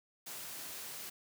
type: noise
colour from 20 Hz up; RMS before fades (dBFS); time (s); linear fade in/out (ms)
white; -45; 0.26-1.1; 10
effects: high-pass 100 Hz 12 dB/octave